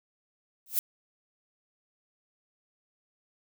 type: noise with exponential growth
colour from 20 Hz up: violet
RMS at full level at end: -22 dBFS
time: 0.66-0.79 s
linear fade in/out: 1 ms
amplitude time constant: 28 ms
effects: none